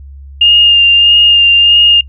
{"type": "tone with vibrato", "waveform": "sine", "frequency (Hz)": 2819, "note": "F7", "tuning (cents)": 16, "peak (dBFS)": -3, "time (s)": [0.41, 2.01], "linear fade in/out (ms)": 5, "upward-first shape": "sine", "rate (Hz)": 1.6, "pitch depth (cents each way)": 18, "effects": ["noise-tail reverb RT60 0.1 s tail -25 dB re dry", "added 69 Hz sine -28 dBFS peak until 2.08 s"]}